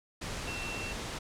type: tone in noise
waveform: sine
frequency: 2700 Hz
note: E7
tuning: 41 cents sharp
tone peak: -39 dBFS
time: 0.47-0.93 s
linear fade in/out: 10 ms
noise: pink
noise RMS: -38 dBFS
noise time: 0.21-1.19 s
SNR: -4 dB
effects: low-pass 8000 Hz 12 dB/octave